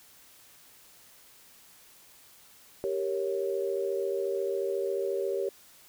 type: chord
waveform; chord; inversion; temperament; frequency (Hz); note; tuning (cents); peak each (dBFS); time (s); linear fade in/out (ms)
sine; G diminished; none; equal; 392 / 466.2 / 554.4; G4 / Bb4 / Db5; 0 / 0 / 0; -30 / -34 / -33; 2.84-5.49; 0
effects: white hiss -56 dBFS RMS until 5.88 s